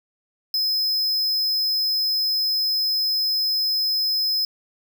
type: tone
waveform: square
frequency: 5100 Hz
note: D#8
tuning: 42 cents sharp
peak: -20 dBFS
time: 0.54-4.45 s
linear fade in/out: 2 ms
effects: 8-bit